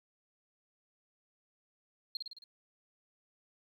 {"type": "tone with echo", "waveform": "sine", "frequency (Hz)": 4213, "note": "C8", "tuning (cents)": 11, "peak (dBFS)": -32, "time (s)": [2.15, 2.17], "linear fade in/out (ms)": 2, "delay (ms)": 54, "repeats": 5, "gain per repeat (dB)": -4, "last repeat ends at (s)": 2.44, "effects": ["tanh soft clip ceiling -30 dBFS", "12-bit"]}